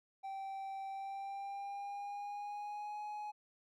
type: tone with pitch glide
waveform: triangle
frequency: 778 to 838.7 Hz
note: G5 to G#5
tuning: -13 to +17 cents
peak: -39 dBFS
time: 0.23-3.32 s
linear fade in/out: 20 ms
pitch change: +130 cents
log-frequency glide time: 0.89-3.01 s
effects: none